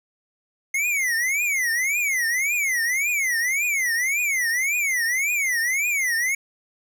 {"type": "tone with vibrato", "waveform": "square", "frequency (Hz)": 2111, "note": "C7", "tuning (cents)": 15, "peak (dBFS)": -21, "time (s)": [0.74, 6.35], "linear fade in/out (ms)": 5, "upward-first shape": "triangle", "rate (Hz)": 1.8, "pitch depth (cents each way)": 290, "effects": []}